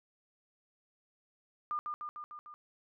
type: tone with echo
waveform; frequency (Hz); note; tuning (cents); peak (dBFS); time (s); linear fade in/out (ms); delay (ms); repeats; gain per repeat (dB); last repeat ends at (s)
sine; 1207; D6; +47; -32; 1.71-1.79; 0; 150; 5; -3; 2.54
effects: none